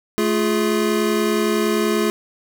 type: tone cluster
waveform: square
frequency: 217.9 / 347.7 / 418.2 Hz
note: A3 / F4 / G#4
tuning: -17 / -8 / +12 cents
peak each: -22 dBFS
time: 0.18-2.1 s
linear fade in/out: 0 ms
effects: none